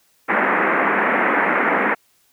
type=band-pass noise; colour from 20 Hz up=white; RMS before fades=-18 dBFS; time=0.28-1.95 s; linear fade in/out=20 ms; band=190 to 2100 Hz; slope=48 dB/octave; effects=white hiss -60 dBFS RMS until 2.32 s